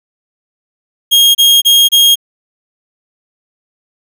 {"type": "tone bursts", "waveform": "40% pulse", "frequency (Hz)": 3253, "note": "G#7", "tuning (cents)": -37, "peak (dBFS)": -4, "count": 4, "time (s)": [1.11, 2.157], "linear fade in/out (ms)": 20, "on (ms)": 240, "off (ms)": 29, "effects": []}